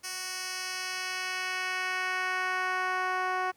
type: tone with band-pass filter sweep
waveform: 10% pulse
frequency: 370 Hz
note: F#4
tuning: in tune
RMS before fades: -32 dBFS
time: 0.03-3.52 s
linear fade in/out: 20 ms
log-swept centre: 7000 to 870 Hz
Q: 0.94
effects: pink hiss -65 dBFS RMS until 3.56 s + high-pass 100 Hz 12 dB/octave